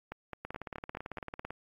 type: two click trains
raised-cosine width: 0.5 ms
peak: -24 / -24 dBFS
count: 6 / 20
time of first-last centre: 0.12-1.184 / 0.45-1.506 s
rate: 4.7 / 18 Hz
effects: AAC 32 kbps